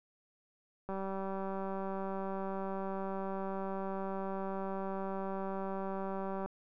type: click train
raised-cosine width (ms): 1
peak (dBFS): -26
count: 1076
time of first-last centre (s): 0.89-6.46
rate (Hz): 193
effects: none